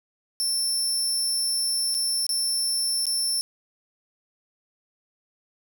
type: tone with dropouts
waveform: 25% pulse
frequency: 5370 Hz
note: E8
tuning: 31 cents sharp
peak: -18 dBFS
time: 0.4-3.41 s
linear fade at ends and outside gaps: 0 ms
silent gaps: 1.943-1.948 / 2.266-2.292 / 3.055-3.067 s
effects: none